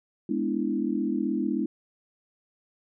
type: chord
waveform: sine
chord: E dominant seventh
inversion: first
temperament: equal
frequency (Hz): 207.7 / 246.9 / 293.7 / 329.6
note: G#3 / B3 / D4 / E4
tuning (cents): 0 / 0 / 0 / 0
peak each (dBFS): -30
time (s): 0.29-1.66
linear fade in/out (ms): 5
effects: none